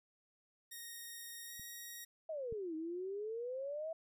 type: tone with pitch glide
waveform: 5% pulse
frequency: 1864 to 1887.8 Hz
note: A#6 to A#6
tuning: -1 to +21 cents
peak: -37 dBFS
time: 0.71-2.05 s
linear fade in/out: 10 ms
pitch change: +22 cents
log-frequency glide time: 1.46-1.53 s
type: clicks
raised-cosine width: 5 ms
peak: -45 / -36 dBFS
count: 2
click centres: 1.596 / 2.525 s
type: exponential two-way sweep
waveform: sine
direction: down then up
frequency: 659.3 to 311.1 to 659.3 Hz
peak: -39 dBFS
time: 2.29-3.93 s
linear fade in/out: 5 ms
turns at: 2.75 s
effects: none